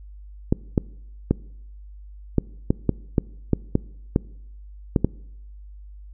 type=clicks; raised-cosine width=3 ms; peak=-4 dBFS; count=12; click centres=0.525 / 0.778 / 1.31 / 2.383 / 2.705 / 2.893 / 3.182 / 3.533 / 3.754 / 4.161 / 4.962 / 5.046 s; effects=noise-tail reverb RT60 0.8 s tail -23 dB re dry + added 50 Hz sine -39 dBFS peak until 6.13 s